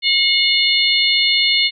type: tone cluster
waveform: sine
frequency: 2166 / 2915 / 3576 / 4251 Hz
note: C#7 / F#7 / A7 / C8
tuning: -41 / -26 / +27 / +27 cents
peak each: -18 dBFS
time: 0.02-1.71 s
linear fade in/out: 50 ms
effects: none